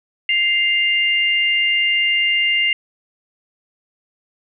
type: tone pair together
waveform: sine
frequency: 2095 / 2801 Hz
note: C7 / F7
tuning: +2 / +4 cents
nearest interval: perfect fourth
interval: 502 cents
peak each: -17 dBFS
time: 0.29-2.73 s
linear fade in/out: 2 ms
effects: none